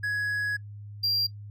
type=tone pair in turn; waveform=triangle; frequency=1673 / 4750 Hz; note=G#6 / D8; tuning=+12 / +19 cents; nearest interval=octave + tritone; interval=1807 cents; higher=second; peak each=-24 / -22 dBFS; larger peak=second; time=0.03-0.57 / 1.03-1.27 s; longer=first; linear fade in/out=10 ms; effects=noise-tail reverb RT60 0.1 s tail -22 dB re dry + added 103 Hz sine -39 dBFS peak until 1.5 s